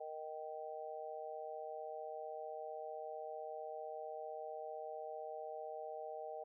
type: harmonic tone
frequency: 155.56 Hz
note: D#3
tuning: in tune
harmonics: 3 / 4 / 5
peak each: -49 / -47 / -48 dBFS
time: 0-6.44 s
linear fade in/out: 10 ms
effects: none